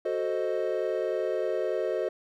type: chord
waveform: triangle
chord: F# diminished seventh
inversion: none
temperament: equal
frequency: 370 / 440 / 523.3 / 622.3 Hz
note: F#4 / A4 / C5 / Eb5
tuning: 0 / 0 / 0 / 0 cents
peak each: -30 dBFS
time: 0.05-2.09 s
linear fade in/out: 5 ms
effects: none